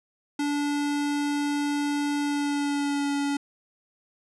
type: tone with pitch glide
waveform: square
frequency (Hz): 289.7 to 283.7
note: D4 to C#4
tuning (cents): -24 to +40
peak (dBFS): -25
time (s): 0.39-3.37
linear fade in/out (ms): 5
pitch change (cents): -36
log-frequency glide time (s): 2.21-3.12
effects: resampled to 24000 Hz